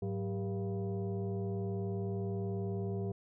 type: tone with frequency modulation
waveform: sine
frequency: 104.9 Hz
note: G#2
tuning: 18 cents sharp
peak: -33 dBFS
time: 0.02-3.12 s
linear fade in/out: 5 ms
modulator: 291 Hz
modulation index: 1.2
effects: none